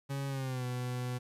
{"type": "tone with pitch glide", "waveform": "40% pulse", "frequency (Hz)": [138.3, 124.64], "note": ["C#3", "B2"], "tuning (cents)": [-4, 16], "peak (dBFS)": -33, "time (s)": [0.09, 1.19], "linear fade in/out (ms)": 20, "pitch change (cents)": -180, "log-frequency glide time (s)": [0.28, 0.65], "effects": ["resampled to 32000 Hz", "11-bit"]}